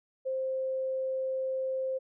sine tone, 525 Hz, C5, 6 cents sharp, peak -29 dBFS, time 0.25-1.99 s, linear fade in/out 20 ms, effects none

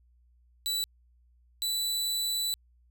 sawtooth tone pair in turn, 3951 / 3969 Hz, B7 / B7, 0 / +8 cents, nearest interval unison, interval 8 cents, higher second, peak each -25 dBFS, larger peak neither, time 0.66-0.84 / 1.62-2.54 s, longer second, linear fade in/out 0 ms, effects added 60 Hz sine -60 dBFS peak until 2.9 s

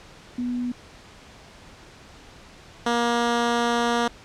sine / 10% pulse tone pair in turn, 245.3 / 236.7 Hz, B3 / A#3, -12 / +27 cents, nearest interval minor second, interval 61 cents, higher first, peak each -24 / -12 dBFS, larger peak second, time 0.38-0.72 / 2.86-4.08 s, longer second, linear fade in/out 5 ms, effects pink hiss -47 dBFS RMS until 4.24 s + low-pass 6000 Hz 12 dB/octave

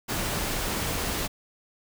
pink noise, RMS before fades -29 dBFS, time 0.08-1.28 s, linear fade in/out 20 ms, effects none

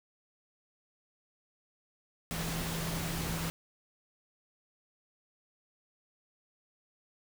sine tone in noise, 164.81 Hz, E3, in tune, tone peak -36 dBFS, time 2.31-3.5 s, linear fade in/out 0 ms, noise pink, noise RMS -37 dBFS, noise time 2.31-3.5 s, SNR -2 dB, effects none

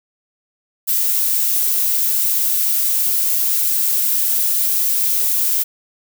violet noise, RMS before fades -17 dBFS, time 0.87-5.64 s, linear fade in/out 20 ms, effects none

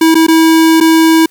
square tone with dropouts, 323.6 Hz, E4, 32 cents flat, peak -5 dBFS, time 0.01-1.26 s, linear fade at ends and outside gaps 5 ms, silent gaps 0.145-0.152 / 0.267-0.282 / 0.803-0.809 s, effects white hiss -48 dBFS RMS until 1.3 s

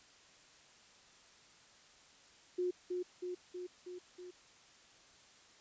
sine tone with echo, 360 Hz, F#4, 47 cents flat, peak -32 dBFS, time 2.58-2.71 s, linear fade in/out 10 ms, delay 320 ms, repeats 5, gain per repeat -3 dB, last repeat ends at 4.31 s, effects white hiss -62 dBFS RMS until 5.6 s + resampled to 16000 Hz

